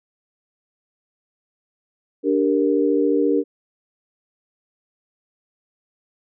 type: chord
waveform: sine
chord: G minor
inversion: second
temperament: equal with one note detuned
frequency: 292.5 / 392 / 466.2 Hz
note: D4 / G4 / Bb4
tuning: -7 / 0 / 0 cents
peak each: -19 / -21 / -20 dBFS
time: 2.23-3.44 s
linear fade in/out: 50 ms
effects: none